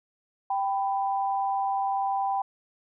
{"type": "tone pair together", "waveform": "sine", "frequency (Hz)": [784, 995], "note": ["G5", "B5"], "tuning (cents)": [0, 13], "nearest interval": "major third", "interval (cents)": 413, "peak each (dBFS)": [-25, -31], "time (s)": [0.5, 2.42], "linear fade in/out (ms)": 5, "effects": []}